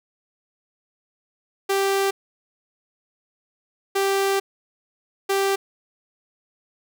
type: tone bursts at uneven times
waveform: sawtooth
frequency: 392 Hz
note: G4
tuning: in tune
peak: -15 dBFS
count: 3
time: 1.69-2.11 / 3.95-4.4 / 5.29-5.56 s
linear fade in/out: 10 ms
effects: none